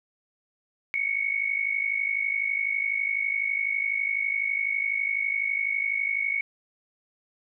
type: tone pair together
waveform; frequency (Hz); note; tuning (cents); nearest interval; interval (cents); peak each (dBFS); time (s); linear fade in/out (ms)
sine; 2191 / 2243; C#7 / C#7; -21 / +20; unison; 41; -27; 0.94-6.41; 0
effects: none